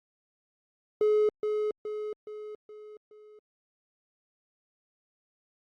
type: tone with echo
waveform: triangle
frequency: 424.4 Hz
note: G#4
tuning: 38 cents sharp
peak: -18 dBFS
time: 1.01-1.29 s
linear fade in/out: 2 ms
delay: 420 ms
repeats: 5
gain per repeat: -6 dB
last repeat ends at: 3.39 s
effects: tanh soft clip ceiling -15 dBFS + Opus 32 kbps